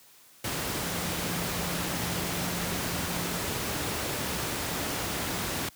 sine tone in noise, 174.61 Hz, F3, in tune, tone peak -37 dBFS, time 0.8-3.38 s, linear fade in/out 5 ms, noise pink, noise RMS -31 dBFS, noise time 0.44-5.69 s, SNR -9 dB, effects white hiss -56 dBFS RMS until 5.75 s + high-pass 80 Hz 12 dB/octave

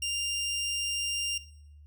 20% pulse tone, 2794 Hz, F7, in tune, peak -25 dBFS, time 0.02-1.38 s, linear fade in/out 5 ms, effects noise-tail reverb RT60 0.7 s tail -17 dB re dry + added 74 Hz sine -49 dBFS peak until 1.86 s

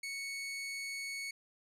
sawtooth tone, 2217 Hz, C#7, in tune, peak -35 dBFS, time 0.03-1.31 s, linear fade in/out 5 ms, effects low-pass 11000 Hz 12 dB/octave

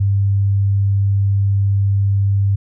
sine tone, 99.2 Hz, G2, 21 cents sharp, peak -12 dBFS, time 0-2.56 s, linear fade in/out 10 ms, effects none

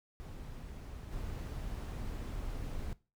brown noise with level steps, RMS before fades -45 / -40 dBFS, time 0.2-2.93 s, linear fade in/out 0 ms, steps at 1.11 s, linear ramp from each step 20 ms, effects noise-tail reverb RT60 0.3 s tail -19 dB re dry

